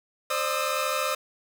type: tone cluster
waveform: sawtooth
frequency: 525 / 599 / 1229 / 1310 Hz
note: C5 / D5 / D#6 / E6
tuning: +6 / +34 / -22 / -11 cents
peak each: -27 dBFS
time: 0.3-1.15 s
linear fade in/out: 5 ms
effects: 8-bit